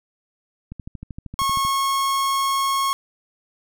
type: click train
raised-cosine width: 5 ms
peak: -21 dBFS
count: 13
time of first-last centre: 0.72-1.65 s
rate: 12.9 Hz
type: tone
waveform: 45% pulse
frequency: 1092 Hz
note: C#6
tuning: 26 cents flat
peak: -19 dBFS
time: 1.39-2.93 s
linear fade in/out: 0 ms
effects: none